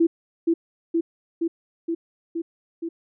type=tone with echo; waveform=sine; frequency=332.9 Hz; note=E4; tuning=17 cents sharp; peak=-14 dBFS; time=0-0.07 s; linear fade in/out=10 ms; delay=470 ms; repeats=6; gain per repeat=-2 dB; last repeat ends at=2.89 s; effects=none